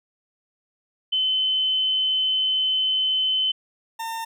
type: tone pair in turn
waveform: sine / 40% pulse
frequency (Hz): 3051 / 907.1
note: G7 / A#5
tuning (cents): -48 / -47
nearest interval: octave + major sixth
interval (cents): 2099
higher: first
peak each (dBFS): -19 / -27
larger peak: first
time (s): 1.12-3.52 / 3.99-4.25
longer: first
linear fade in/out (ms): 10
effects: none